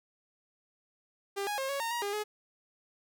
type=tone with pitch steps; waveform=sawtooth; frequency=398.3 / 828 / 536 / 557 / 919 / 950 / 405.3 / 422 Hz; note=G4 / G#5 / C5 / C#5 / A#5 / A#5 / G#4 / G#4; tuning=+28 / -5 / +42 / +8 / -25 / +33 / -42 / +28 cents; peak=-28 dBFS; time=1.36-2.24 s; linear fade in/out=20 ms; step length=110 ms; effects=none